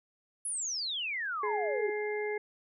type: exponential sweep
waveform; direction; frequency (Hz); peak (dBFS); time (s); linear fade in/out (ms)
sine; down; 10890 to 370; -32; 0.45-1.9; 5
type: harmonic tone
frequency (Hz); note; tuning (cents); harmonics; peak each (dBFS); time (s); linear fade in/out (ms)
420.5; G#4; +22; 1 / 2 / 4 / 5; -32 / -42 / -44 / -39; 1.43-2.38; 5
effects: none